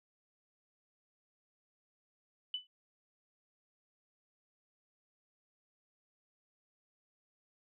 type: tone with exponential decay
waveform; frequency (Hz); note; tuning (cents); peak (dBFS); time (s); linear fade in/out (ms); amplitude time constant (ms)
sine; 2993; F#7; +19; -31; 2.54-2.67; 2; 28
effects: none